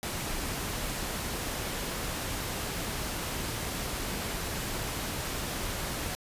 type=noise; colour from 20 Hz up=pink; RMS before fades=-34 dBFS; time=0.03-6.15 s; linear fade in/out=0 ms; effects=resampled to 32000 Hz